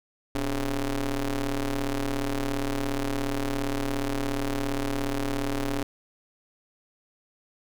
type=ring-modulated tone; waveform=sawtooth; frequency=133.4 Hz; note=C3; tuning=34 cents sharp; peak=-19 dBFS; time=0.35-5.83 s; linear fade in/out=0 ms; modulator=152 Hz; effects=none